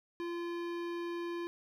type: tone with hard clipping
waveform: sine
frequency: 343.8 Hz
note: F4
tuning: 27 cents flat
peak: -38 dBFS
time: 0.2-1.47 s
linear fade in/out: 0 ms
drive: 17 dB
effects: none